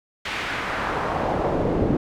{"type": "noise with band-pass filter sweep", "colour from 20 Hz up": "brown", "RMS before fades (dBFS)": -24, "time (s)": [0.25, 1.97], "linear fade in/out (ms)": 5, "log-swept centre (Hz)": [2700, 320], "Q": 1.3, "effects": []}